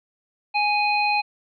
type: harmonic tone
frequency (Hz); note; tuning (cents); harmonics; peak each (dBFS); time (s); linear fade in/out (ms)
830.6; G#5; 0; 1 / 3 / 5; -21 / -22 / -29; 0.54-1.22; 20
effects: none